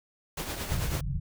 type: noise with tremolo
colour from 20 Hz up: pink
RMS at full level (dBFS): -33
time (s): 0.37-1.01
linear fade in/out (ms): 5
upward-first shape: triangle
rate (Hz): 9.1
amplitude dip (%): 55
type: low-pass noise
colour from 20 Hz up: white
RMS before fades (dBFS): -31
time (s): 0.7-1.2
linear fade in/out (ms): 10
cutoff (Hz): 170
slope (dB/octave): 96
effects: none